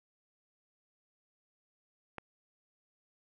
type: click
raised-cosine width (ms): 0.5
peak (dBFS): -25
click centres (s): 2.183
effects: none